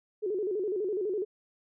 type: tone with vibrato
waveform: sine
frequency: 395.4 Hz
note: G4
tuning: 15 cents sharp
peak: -28 dBFS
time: 0.22-1.25 s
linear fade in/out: 20 ms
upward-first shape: square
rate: 12 Hz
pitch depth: 130 cents each way
effects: none